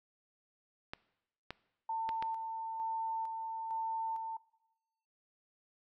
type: clicks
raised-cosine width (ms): 0.3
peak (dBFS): -24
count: 4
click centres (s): 0.935 / 1.506 / 2.091 / 2.225
type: tone with tremolo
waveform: sine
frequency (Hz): 897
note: A5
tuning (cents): +33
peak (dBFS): -33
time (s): 1.89-4.37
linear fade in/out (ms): 5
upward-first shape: square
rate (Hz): 1.1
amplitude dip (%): 35
effects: noise-tail reverb RT60 0.9 s tail -20 dB re dry